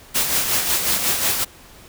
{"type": "noise with tremolo", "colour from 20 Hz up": "white", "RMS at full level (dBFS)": -18, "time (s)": [0.14, 1.45], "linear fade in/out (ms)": 20, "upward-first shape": "sine", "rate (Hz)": 5.5, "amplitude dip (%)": 50, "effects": ["pink hiss -45 dBFS RMS until 1.88 s"]}